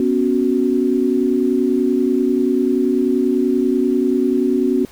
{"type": "chord", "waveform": "sine", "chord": "B suspended second", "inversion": "none", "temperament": "equal", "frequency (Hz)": [246.9, 277.2, 370], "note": ["B3", "C#4", "F#4"], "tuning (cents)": [0, 0, 0], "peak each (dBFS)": -18, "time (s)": [0, 4.85], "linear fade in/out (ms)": 2, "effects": ["pink hiss -45 dBFS RMS until 4.91 s"]}